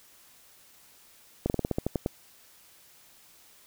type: slowing click train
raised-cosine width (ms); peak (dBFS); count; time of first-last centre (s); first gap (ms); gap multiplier
2; -13; 10; 1.46-2.061; 39; 1.13
effects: white hiss -57 dBFS RMS until 3.66 s